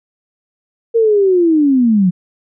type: linear sweep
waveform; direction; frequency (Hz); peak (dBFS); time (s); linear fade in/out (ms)
sine; down; 466.2 to 172.8; -8; 0.94-2.11; 20
effects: none